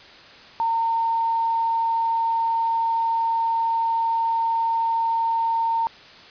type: tone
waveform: sine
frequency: 913 Hz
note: A#5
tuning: 36 cents flat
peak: -19 dBFS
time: 0.6-5.87 s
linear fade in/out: 0 ms
effects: white hiss -45 dBFS RMS until 6.3 s + resampled to 11025 Hz

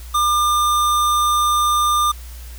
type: tone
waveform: square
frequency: 1200 Hz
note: D6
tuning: 37 cents sharp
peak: -15 dBFS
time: 0.14-2.12 s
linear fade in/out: 10 ms
effects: added 60 Hz sine -32 dBFS peak until 2.58 s + white hiss -43 dBFS RMS until 2.58 s

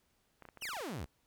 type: clicks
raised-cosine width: 0.5 ms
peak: -36 dBFS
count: 10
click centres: 0.423 / 0.453 / 0.488 / 0.573 / 0.623 / 0.654 / 0.69 / 0.734 / 0.768 / 0.807 s
type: exponential sweep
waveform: sawtooth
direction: down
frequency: 3224 to 56.6 Hz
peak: -35 dBFS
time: 0.61-1.06 s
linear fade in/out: 20 ms
effects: pink hiss -75 dBFS RMS until 1.26 s

